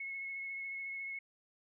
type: tone with vibrato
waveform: sine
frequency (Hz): 2184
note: C#7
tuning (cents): -26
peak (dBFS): -39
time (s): 0-1.19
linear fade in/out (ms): 5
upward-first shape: triangle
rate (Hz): 14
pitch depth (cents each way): 17
effects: none